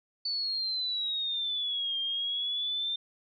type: exponential two-way sweep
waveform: sine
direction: down then up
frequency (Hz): 4502 to 3192 to 3598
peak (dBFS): -29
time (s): 0.25-2.96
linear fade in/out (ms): 5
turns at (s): 1.99
effects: none